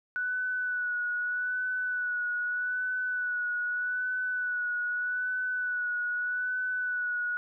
sine tone with vibrato, 1480 Hz, F#6, in tune, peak -28 dBFS, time 0.16-7.37 s, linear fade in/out 0 ms, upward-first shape sine, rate 0.81 Hz, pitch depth 27 cents each way, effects none

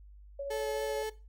sine tone with tremolo, 559 Hz, C#5, 14 cents sharp, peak -33 dBFS, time 0.39-1.03 s, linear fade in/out 5 ms, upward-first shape triangle, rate 14 Hz, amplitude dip 40%
35% pulse tone with vibrato, 433 Hz, A4, 28 cents flat, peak -32 dBFS, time 0.5-1.1 s, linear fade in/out 10 ms, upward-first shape triangle, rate 3.8 Hz, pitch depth 11 cents each way
effects noise-tail reverb RT60 0.3 s tail -17 dB re dry + added 50 Hz sine -50 dBFS peak until 1.28 s

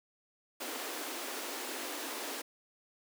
pink high-pass noise, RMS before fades -40 dBFS, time 0.6-2.42 s, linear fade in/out 10 ms, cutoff 250 Hz, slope 96 dB/octave, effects none

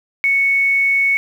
sine tone with quantisation, 2215 Hz, C#7, 2 cents flat, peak -12 dBFS, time 0.24-1.17 s, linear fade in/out 0 ms, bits 7, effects none

